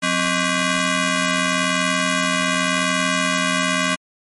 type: ring-modulated tone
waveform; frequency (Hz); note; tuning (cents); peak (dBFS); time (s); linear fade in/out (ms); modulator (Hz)
10% pulse; 441.7; A4; +7; -6; 0.02-3.96; 20; 703
effects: MP3 48 kbps